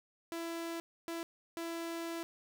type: tone bursts at uneven times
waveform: sawtooth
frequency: 333.9 Hz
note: E4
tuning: 22 cents sharp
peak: -34 dBFS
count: 3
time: 0.32-0.8 / 1.08-1.23 / 1.57-2.23 s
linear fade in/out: 0 ms
effects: none